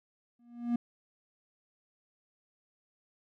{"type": "tone with exponential growth", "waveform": "triangle", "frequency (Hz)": 238.3, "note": "A#3", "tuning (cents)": 38, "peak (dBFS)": -22, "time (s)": [0.39, 0.76], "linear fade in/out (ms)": 5, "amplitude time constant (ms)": 79, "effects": []}